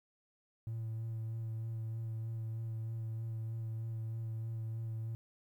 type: tone with vibrato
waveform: triangle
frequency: 112.5 Hz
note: A2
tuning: 39 cents sharp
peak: -34 dBFS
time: 0.67-5.15 s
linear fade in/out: 0 ms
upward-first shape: sine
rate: 3.2 Hz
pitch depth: 17 cents each way
effects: tanh soft clip ceiling -32 dBFS + 12-bit